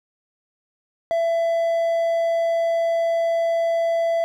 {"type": "tone", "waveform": "triangle", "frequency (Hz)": 668, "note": "E5", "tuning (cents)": 23, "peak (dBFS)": -16, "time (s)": [1.11, 4.24], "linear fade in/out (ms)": 0, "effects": []}